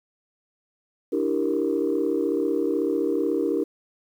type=chord; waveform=sine; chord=E half-diminished seventh; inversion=third; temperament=equal; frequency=293.7 / 329.6 / 392 / 466.2 Hz; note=D4 / E4 / G4 / Bb4; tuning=0 / 0 / 0 / 0 cents; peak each=-26 dBFS; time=1.12-3.64 s; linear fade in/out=10 ms; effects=tanh soft clip ceiling -13 dBFS + 9-bit